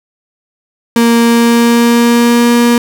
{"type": "tone with pitch glide", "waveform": "35% pulse", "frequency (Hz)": [233.1, 238], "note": ["A#3", "A#3"], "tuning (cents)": [0, 36], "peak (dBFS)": -4, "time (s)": [0.96, 2.78], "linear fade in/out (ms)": 2, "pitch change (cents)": 36, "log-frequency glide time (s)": [1.21, 2.51], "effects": []}